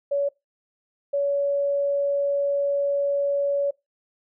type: tone pair in turn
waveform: sine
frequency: 565 / 565 Hz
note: C#5 / C#5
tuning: +33 / +33 cents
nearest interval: unison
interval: 0 cents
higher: neither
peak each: -20 / -20 dBFS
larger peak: neither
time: 0.11-0.29 / 1.13-3.71 s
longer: second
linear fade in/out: 10 ms
effects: noise-tail reverb RT60 0.2 s tail -23 dB re dry